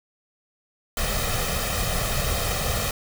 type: noise with comb filter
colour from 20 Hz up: pink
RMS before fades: -25 dBFS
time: 0.97-2.91 s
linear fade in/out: 2 ms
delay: 1.6 ms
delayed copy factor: +0.7
effects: none